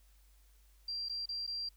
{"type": "tone with dropouts", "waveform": "sine", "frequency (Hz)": 4735, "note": "D8", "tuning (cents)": 13, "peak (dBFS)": -36, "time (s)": [0.88, 1.69], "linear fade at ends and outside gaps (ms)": 5, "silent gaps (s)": [[1.087, 1.095], [1.258, 1.289], [1.467, 1.475]], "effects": ["added 50 Hz sine -61 dBFS peak until 1.76 s", "white hiss -71 dBFS RMS until 1.76 s"]}